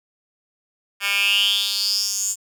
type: tone with high-pass filter sweep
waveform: 10% pulse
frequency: 200 Hz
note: G3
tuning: 35 cents sharp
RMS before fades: -21 dBFS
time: 1-2.36 s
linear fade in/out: 50 ms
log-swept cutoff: 2000 to 7500 Hz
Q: 7.2
effects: none